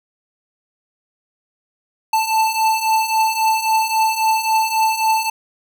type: beating tone pair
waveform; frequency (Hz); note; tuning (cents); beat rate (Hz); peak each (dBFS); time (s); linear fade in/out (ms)
square; 880 / 883.7; A5 / A5; 0 / +7; 3.7; -21 / -17; 2.13-5.3; 5
effects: none